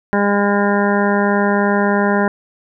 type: harmonic tone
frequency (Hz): 202.6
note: G#3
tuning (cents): -43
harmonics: 1 / 2 / 3 / 4 / 5 / 7 / 8 / 9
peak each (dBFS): -16 / -19 / -21 / -22 / -23 / -24 / -25 / -26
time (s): 0.13-2.28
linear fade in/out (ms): 0
effects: none